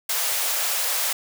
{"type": "high-pass noise", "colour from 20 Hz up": "white", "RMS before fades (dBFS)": -24, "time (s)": [0.09, 1.13], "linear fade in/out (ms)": 5, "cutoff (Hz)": 470, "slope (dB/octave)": 96, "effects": []}